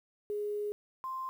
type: tone pair in turn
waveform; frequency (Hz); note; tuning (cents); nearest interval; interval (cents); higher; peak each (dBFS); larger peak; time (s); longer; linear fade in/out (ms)
sine; 415.3 / 1046.5; G#4 / C6; 0 / 0; octave + major third; 1600; second; -32 / -35; first; 0.3-0.72 / 1.04-1.29; first; 0
effects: 10-bit